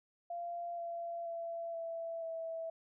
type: tone with pitch steps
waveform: sine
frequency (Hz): 690 / 681.3 / 672.7 / 664.2 / 655.8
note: F5 / F5 / E5 / E5 / E5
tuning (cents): -21 / -43 / +35 / +13 / -9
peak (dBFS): -38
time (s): 0.3-2.7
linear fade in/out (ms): 5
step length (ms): 480
effects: none